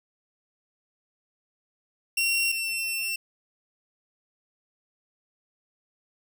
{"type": "tone pair in turn", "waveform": "sawtooth", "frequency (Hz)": [2737, 2701], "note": ["F7", "E7"], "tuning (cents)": [-36, 42], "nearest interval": "unison", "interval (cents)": 22, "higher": "first", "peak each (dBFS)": [-19, -24], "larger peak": "first", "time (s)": [[2.17, 2.52], [2.52, 3.16]], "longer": "second", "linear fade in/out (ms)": 5, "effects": ["10-bit"]}